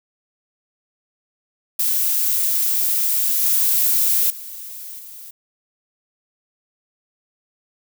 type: noise with level steps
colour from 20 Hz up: violet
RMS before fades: -19 / -17 / -34 / -38 dBFS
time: 1.79-5.31 s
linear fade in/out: 5 ms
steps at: 3.43 / 4.3 / 4.99 s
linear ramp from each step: 2 ms
effects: none